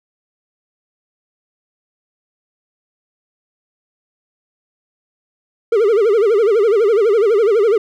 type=tone with vibrato; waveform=triangle; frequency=429.9 Hz; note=A4; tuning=40 cents flat; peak=-8 dBFS; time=5.72-7.78 s; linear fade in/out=5 ms; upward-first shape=sine; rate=12 Hz; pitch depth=170 cents each way; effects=none